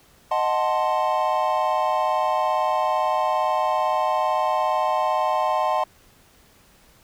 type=chord; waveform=triangle; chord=D# diminished seventh; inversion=none; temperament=equal; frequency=622.3 / 740 / 880 / 1046.5 Hz; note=D#5 / F#5 / A5 / C6; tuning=0 / 0 / 0 / 0 cents; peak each=-23 dBFS; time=0.31-5.84 s; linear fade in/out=5 ms; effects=pink hiss -55 dBFS RMS until 7.03 s